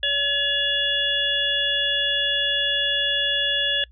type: harmonic tone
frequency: 568 Hz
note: C#5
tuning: 42 cents sharp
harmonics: 1 / 3 / 5 / 6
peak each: -32 / -25 / -25 / -23 dBFS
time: 0.03-3.84 s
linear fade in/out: 2 ms
effects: noise-tail reverb RT60 0.1 s tail -26 dB re dry + added 60 Hz sine -47 dBFS peak until 3.91 s